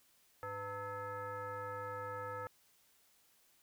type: tone with frequency modulation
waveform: sine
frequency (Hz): 902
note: A5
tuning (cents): +43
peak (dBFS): -40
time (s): 0.43-2.47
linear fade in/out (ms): 0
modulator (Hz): 399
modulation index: 1.7
effects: white hiss -70 dBFS RMS until 3.62 s